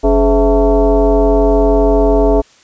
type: tone with frequency modulation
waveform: sine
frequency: 188.8 Hz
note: F#3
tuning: 35 cents sharp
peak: -7 dBFS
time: 0.03-2.42 s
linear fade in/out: 20 ms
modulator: 235 Hz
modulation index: 2.3
effects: white hiss -47 dBFS RMS until 2.63 s + resampled to 16000 Hz